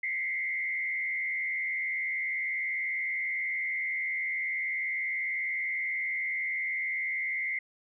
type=tone with frequency modulation; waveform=sine; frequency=2093 Hz; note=C7; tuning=in tune; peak=-29 dBFS; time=0.03-7.59 s; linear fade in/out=5 ms; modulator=80.4 Hz; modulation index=1.1; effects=none